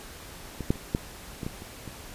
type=clicks; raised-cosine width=3 ms; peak=-21 / -9 / -29 / -11 / -20 / -18 / -28 / -25 dBFS; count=8; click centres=0.607 / 0.705 / 0.757 / 0.949 / 1.432 / 1.465 / 1.621 / 1.877 s; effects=pink hiss -44 dBFS RMS until 2.14 s + resampled to 32000 Hz